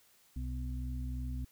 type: harmonic tone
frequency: 63 Hz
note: B1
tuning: 35 cents sharp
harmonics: 1 / 2 / 4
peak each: -36 / -43 / -45 dBFS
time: 0.36-1.45 s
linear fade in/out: 5 ms
effects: white hiss -66 dBFS RMS until 1.51 s